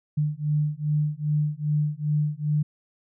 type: beating tone pair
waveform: sine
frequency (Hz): 148.7 / 151.2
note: D3 / D#3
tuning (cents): +22 / -49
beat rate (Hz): 2.5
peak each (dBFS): -25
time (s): 0.17-2.63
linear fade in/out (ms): 10
effects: none